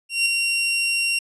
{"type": "tone with ADSR envelope", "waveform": "sawtooth", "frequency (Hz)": 2753, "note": "F7", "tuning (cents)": -25, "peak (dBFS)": -12, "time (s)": [0.09, 1.19], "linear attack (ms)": 170, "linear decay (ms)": 3, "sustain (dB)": -4, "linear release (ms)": 5, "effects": ["resampled to 24000 Hz"]}